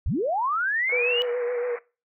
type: linear sweep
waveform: sine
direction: up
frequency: 37.66 to 2960 Hz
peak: -22 dBFS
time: 0.06-1.22 s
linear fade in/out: 0 ms
type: band-pass noise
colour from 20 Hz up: white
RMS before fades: -40 dBFS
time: 0.89-1.79 s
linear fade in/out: 2 ms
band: 400 to 2300 Hz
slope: 96 dB/octave
type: tone with vibrato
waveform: sine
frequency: 486.4 Hz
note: B4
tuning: 26 cents flat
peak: -24 dBFS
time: 0.92-1.76 s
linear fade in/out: 10 ms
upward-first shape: sine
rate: 7.1 Hz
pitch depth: 33 cents each way
effects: noise-tail reverb RT60 0.3 s tail -20 dB re dry